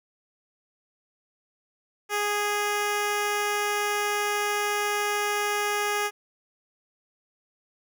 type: tone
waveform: 10% pulse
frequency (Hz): 413.7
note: G#4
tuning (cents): -7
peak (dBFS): -16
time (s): 2.09-6.11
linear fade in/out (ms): 50
effects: none